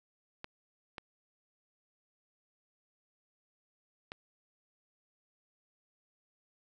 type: clicks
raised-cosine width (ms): 0.3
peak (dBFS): -25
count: 3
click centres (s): 0.444 / 0.982 / 4.119
effects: none